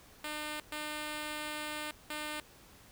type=tone bursts at uneven times; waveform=5% pulse; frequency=302.1 Hz; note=D4; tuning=49 cents sharp; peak=-26 dBFS; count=3; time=0.24-0.6 / 0.72-1.91 / 2.1-2.4 s; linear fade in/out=2 ms; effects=pink hiss -58 dBFS RMS until 2.91 s